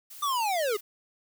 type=noise; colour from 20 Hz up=blue; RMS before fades=-45 dBFS; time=0.1-0.81 s; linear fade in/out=10 ms
type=linear sweep; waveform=square; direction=down; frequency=1200 to 391.3 Hz; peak=-26 dBFS; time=0.22-0.77 s; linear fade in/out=10 ms
effects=none